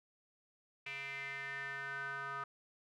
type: tone with band-pass filter sweep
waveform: square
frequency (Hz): 138.59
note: C#3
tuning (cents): 0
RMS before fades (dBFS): -43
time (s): 0.86-2.44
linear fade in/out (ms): 5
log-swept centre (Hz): 2400 to 1300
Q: 6.5
effects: none